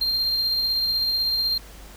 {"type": "tone with tremolo", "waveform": "triangle", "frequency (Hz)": 4186, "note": "C8", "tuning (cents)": 0, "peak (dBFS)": -18, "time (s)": [0.01, 1.58], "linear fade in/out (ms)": 5, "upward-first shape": "triangle", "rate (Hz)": 16, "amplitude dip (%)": 30, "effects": ["added 50 Hz sine -43 dBFS peak until 1.96 s", "pink hiss -46 dBFS RMS until 1.96 s"]}